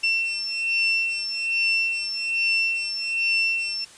35% pulse beating tone pair, 2700 / 2701.2 Hz, E7 / E7, +41 / +42 cents, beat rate 1.2 Hz, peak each -23 dBFS, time 0.03-3.85 s, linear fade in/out 10 ms, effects white hiss -47 dBFS RMS until 3.97 s + resampled to 22050 Hz

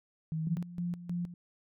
sine tone, 159.2 Hz, D#3, 40 cents sharp, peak -31 dBFS, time 0.32-0.57 s, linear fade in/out 0 ms
sine tone with tremolo, 174.61 Hz, F3, in tune, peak -31 dBFS, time 0.47-1.34 s, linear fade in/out 2 ms, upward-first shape square, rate 3.2 Hz, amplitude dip 75%
effects none

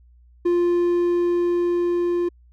triangle tone with level ramp, 349.2 Hz, F4, in tune, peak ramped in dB -14 to -17 dBFS, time 0.45-2.29 s, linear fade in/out 10 ms, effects added 60 Hz sine -49 dBFS peak until 2.52 s

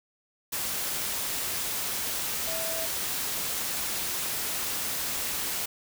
sine tone in noise, 653 Hz, E5, 17 cents flat, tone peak -35 dBFS, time 2.47-2.86 s, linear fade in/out 10 ms, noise white, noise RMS -31 dBFS, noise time 0.52-5.66 s, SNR -7 dB, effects none

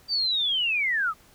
sine linear sweep, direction down, 4699 to 1197 Hz, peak -22 dBFS, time 0.08-1.14 s, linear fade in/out 50 ms, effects pink hiss -56 dBFS RMS until 1.34 s

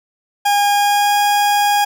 40% pulse tone with pitch glide, 815 to 821.1 Hz, G#5 to G#5, -33 to -20 cents, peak -11 dBFS, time 0.45-1.85 s, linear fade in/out 10 ms, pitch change +13 cents, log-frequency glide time 0.7-1.17 s, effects none

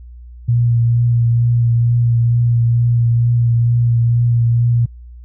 sine tone with vibrato, 118.3 Hz, A#2, 26 cents sharp, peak -10 dBFS, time 0.48-4.86 s, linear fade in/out 10 ms, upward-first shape triangle, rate 2.2 Hz, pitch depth 22 cents each way, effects added 60 Hz sine -33 dBFS peak until 5.24 s

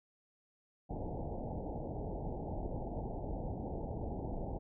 pink low-pass noise, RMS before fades -40 dBFS, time 0.89-4.59 s, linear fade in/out 20 ms, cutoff 870 Hz, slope 96 dB/octave, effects none

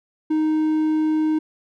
triangle tone, 311.1 Hz, D#4, in tune, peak -15 dBFS, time 0.3-1.39 s, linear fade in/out 10 ms, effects none

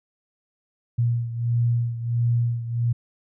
sine beating tone pair, 118.1 / 119.6 Hz, A#2 / A#2, +23 / +45 cents, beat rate 1.5 Hz, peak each -21 / -26 dBFS, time 0.98-2.93 s, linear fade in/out 10 ms, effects none

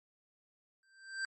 square tone with exponential growth, 1568 Hz, G6, in tune, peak -33 dBFS, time 0.83-1.25 s, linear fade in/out 1 ms, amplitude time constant 91 ms, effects MP3 32 kbps

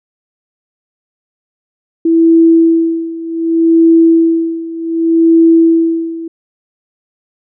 sine tone with tremolo, 329.6 Hz, E4, in tune, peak -3 dBFS, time 2.05-6.28 s, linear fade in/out 5 ms, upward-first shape sine, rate 0.66 Hz, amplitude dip 85%, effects none

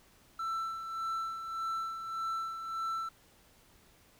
triangle tone with tremolo, 1333 Hz, E6, 19 cents sharp, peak -30 dBFS, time 0.39-3.09 s, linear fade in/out 5 ms, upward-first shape sine, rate 1.7 Hz, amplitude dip 55%, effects pink hiss -63 dBFS RMS until 4.19 s

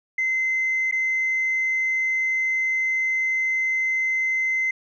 sine tone with dropouts, 2063 Hz, C7, 25 cents flat, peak -19 dBFS, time 0.18-4.71 s, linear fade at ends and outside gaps 5 ms, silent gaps 0.913-0.923 s, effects tanh soft clip ceiling -16 dBFS

